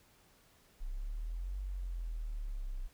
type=exponential two-way sweep; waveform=sine; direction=up then down; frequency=31 to 48.56 to 31 Hz; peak=-36 dBFS; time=0.8-2.88 s; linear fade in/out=20 ms; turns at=1.6 s; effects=pink hiss -66 dBFS RMS until 2.93 s